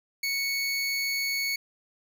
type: tone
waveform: 25% pulse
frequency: 2217 Hz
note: C#7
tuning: in tune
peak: -23 dBFS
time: 0.23-1.56 s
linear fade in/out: 5 ms
effects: none